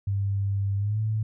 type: tone with pitch glide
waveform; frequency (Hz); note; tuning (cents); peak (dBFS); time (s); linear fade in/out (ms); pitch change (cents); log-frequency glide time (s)
sine; 99.2 to 108.81; G2 to A2; +21 to -19; -23; 0.07-1.23; 5; +160; 0.77-1
effects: none